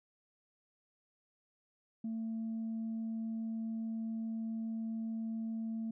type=tone; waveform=sine; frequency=224.4 Hz; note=A3; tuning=34 cents sharp; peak=-34 dBFS; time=2.04-5.91 s; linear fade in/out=5 ms; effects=tanh soft clip ceiling -33 dBFS